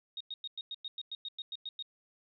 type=tone bursts; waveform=sine; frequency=3729 Hz; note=A#7; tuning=in tune; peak=-37 dBFS; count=13; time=0.17-1.825 s; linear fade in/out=2 ms; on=35 ms; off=100 ms; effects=none